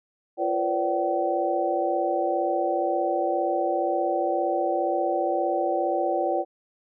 sine tone cluster, 343.8 / 480.9 / 516 / 578 / 763 Hz, F4 / B4 / C5 / D5 / G5, -27 / -46 / -24 / -28 / -47 cents, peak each -28 / -34 / -31 / -27 / -26 dBFS, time 0.37-6.45 s, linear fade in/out 50 ms, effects none

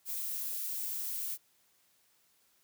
violet noise, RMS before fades -37 dBFS, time 0.05-1.38 s, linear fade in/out 50 ms, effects white hiss -70 dBFS RMS until 2.63 s + high-pass 60 Hz 12 dB/octave

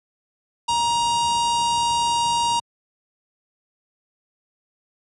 harmonic tone, 942 Hz, A#5, 18 cents sharp, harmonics 1 / 3 / 4 / 5 / 6 / 7 / 8 / 9 / 10, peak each -19 / -29 / -31 / -33 / -35 / -36 / -37 / -38 / -39 dBFS, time 0.68-2.6 s, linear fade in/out 10 ms
brown noise, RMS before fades -35 dBFS, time 0.69-2.6 s, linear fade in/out 2 ms
effects high-pass 100 Hz 12 dB/octave

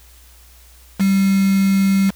sine tone with quantisation, 194.6 Hz, G3, 12 cents flat, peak -12 dBFS, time 0.99-2.11 s, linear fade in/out 20 ms, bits 4, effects added 60 Hz sine -45 dBFS peak until 2.15 s + white hiss -49 dBFS RMS until 2.15 s

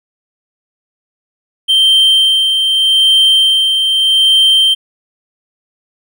triangle tone with tremolo, 3136 Hz, G7, in tune, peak -4 dBFS, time 1.68-4.75 s, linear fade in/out 20 ms, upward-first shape sine, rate 0.82 Hz, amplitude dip 40%, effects none

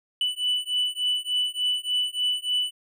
triangle beating tone pair, 2976 / 2979.4 Hz, F#7 / F#7, +9 / +11 cents, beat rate 3.4 Hz, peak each -25 dBFS, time 0.21-2.71 s, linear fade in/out 2 ms, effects none

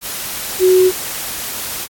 sine tone in noise, 370 Hz, F#4, in tune, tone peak -7 dBFS, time 0.59-0.92 s, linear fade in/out 50 ms, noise white, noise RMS -24 dBFS, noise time 0.01-1.88 s, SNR +14 dB, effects AAC 64 kbps

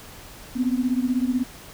sine beating tone pair, 246.3 / 262.3 Hz, B3 / C4, -5 / +4 cents, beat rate 16 Hz, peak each -22 / -24 dBFS, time 0.55-1.44 s, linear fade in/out 20 ms, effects pink hiss -43 dBFS RMS until 1.73 s

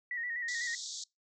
sine tone with vibrato, 1908 Hz, A#6, 40 cents sharp, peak -34 dBFS, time 0.11-0.75 s, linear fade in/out 2 ms, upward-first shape square, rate 8 Hz, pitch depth 45 cents each way
white band-pass noise, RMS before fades -42 dBFS, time 0.48-1.04 s, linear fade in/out 5 ms, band 3500 to 7500 Hz, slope 96 dB/octave
effects noise-tail reverb RT60 0.2 s tail -25 dB re dry

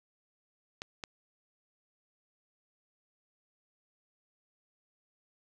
clicks, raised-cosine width 0.2 ms, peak -21 dBFS, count 2, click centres 0.819 / 1.038 s, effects none

